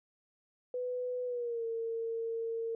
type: tone with pitch glide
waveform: sine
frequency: 497.6 to 456.3 Hz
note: B4 to A#4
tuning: +13 to -37 cents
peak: -33 dBFS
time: 0.74-2.75 s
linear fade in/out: 2 ms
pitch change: -150 cents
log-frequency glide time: 1.25-1.65 s
effects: none